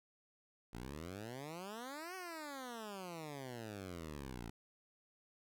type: exponential two-way sweep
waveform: 10% pulse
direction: up then down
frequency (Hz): 55 to 381.3 to 55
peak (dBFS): -37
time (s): 0.73-4.5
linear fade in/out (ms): 5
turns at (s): 2.15
effects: none